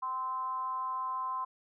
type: tone with frequency modulation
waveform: sine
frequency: 1036 Hz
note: C6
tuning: 17 cents flat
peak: -32 dBFS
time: 0.02-1.45 s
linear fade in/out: 10 ms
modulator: 266 Hz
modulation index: 0.41
effects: none